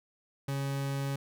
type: tone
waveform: 40% pulse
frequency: 138.2 Hz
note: C#3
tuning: 5 cents flat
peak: -30 dBFS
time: 0.48-1.16 s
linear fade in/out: 5 ms
effects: none